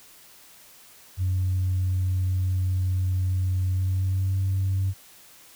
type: tone with pitch glide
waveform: sine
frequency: 92.5 to 95.76 Hz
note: F#2 to G2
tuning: 0 to -40 cents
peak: -20 dBFS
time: 1.17-4.94 s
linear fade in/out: 50 ms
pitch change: +60 cents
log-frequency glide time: 3.68-4.4 s
effects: tanh soft clip ceiling -18 dBFS + white hiss -51 dBFS RMS until 5.55 s